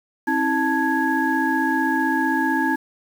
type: tone cluster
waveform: sine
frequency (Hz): 266.8 / 322.4 / 880 / 1660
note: C4 / E4 / A5 / G#6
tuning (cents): +34 / -38 / 0 / -1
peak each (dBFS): -23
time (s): 0.27-2.76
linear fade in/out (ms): 10
effects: tanh soft clip ceiling -7 dBFS + 7-bit